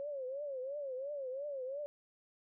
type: tone with vibrato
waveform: sine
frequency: 547 Hz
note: C#5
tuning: 23 cents flat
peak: -38 dBFS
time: 0-1.86 s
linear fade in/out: 0 ms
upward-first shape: triangle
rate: 2.9 Hz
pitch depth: 160 cents each way
effects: none